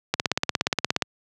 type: click train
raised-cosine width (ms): 0.2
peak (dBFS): -3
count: 16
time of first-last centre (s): 0.14-1.022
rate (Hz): 17
effects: high-pass 100 Hz 12 dB/octave